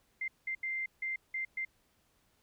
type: tone bursts at uneven times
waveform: sine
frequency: 2090 Hz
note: C7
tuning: 2 cents flat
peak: -33 dBFS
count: 6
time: 0.21-0.28 / 0.47-0.55 / 0.63-0.86 / 1.02-1.16 / 1.34-1.45 / 1.57-1.65 s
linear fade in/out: 5 ms
effects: pink hiss -72 dBFS RMS until 2.42 s